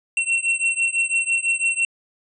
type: beating tone pair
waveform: square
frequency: 2716 / 2722 Hz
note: F7 / F7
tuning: -49 / -45 cents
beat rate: 6 Hz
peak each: -22 / -23 dBFS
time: 0.17-1.85 s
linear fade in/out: 2 ms
effects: resampled to 22050 Hz